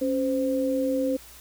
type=tone pair together; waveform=sine; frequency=274.2 / 518 Hz; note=C#4 / C5; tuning=-19 / -17 cents; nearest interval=major seventh; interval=1102 cents; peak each=-25 dBFS; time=0.01-1.17 s; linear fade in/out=10 ms; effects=added 60 Hz sine -53 dBFS peak until 1.4 s + white hiss -48 dBFS RMS until 1.4 s